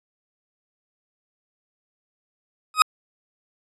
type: tone with exponential growth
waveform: 40% pulse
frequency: 1258 Hz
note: D#6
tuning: 19 cents sharp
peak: -5 dBFS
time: 2.74-2.82 s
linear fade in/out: 1 ms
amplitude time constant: 17 ms
effects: resampled to 24000 Hz